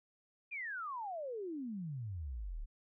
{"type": "exponential sweep", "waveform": "sine", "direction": "down", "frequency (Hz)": [2489, 32.7], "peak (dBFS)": -39, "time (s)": [0.51, 2.66], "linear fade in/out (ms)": 20, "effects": []}